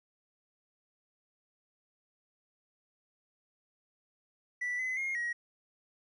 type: tone with pitch steps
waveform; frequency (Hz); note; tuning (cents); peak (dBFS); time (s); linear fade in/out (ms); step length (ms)
triangle; 1967 / 2029 / 2138 / 1900; B6 / B6 / C7 / A#6; -7 / +46 / +37 / +33; -29; 4.61-5.33; 10; 180
effects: tanh soft clip ceiling -27 dBFS + resampled to 24000 Hz